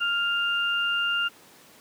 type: tone pair together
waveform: sine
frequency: 1400 / 2800 Hz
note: F6 / F7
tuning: +4 / +4 cents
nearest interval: octave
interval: 1200 cents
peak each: -25 / -26 dBFS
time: 0-1.29 s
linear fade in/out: 20 ms
effects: pink hiss -52 dBFS RMS until 1.8 s + high-pass 200 Hz 12 dB/octave